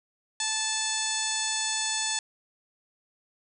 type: harmonic tone with a mistuned harmonic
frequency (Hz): 876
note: A5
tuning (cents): -8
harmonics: 1 / 2 / 3 / 4 / 5 / 6 / 7 / 8 / 9 / 10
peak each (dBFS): -37 / -36 / -38 / -34 / -35 / -38 / -38 / -35 / -34 / -37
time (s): 0.4-2.19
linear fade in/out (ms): 2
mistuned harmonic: 8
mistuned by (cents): -64
effects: none